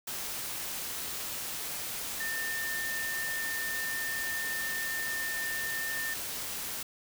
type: tone in noise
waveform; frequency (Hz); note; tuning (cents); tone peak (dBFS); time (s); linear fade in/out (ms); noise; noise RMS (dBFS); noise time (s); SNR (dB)
sine; 1800; A6; +39; -33; 2.2-6.14; 5; white; -37; 0.07-6.83; +1
effects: none